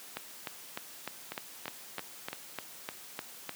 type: two click trains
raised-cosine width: 0.3 ms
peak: -21 / -19 dBFS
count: 4 / 12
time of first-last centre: 1.32-2.33 / 0.17-3.493 s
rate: 2.97 / 3.31 Hz
effects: white hiss -49 dBFS RMS until 3.55 s + high-pass 150 Hz 12 dB/octave